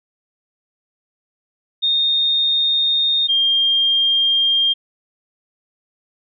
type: tone pair in turn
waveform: sine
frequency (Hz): 3677 / 3205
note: A#7 / G7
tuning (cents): -24 / +38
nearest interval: major second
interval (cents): 238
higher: first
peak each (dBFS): -14 / -13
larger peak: second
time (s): 1.82-3.28 / 3.28-4.74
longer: neither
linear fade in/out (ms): 20
effects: none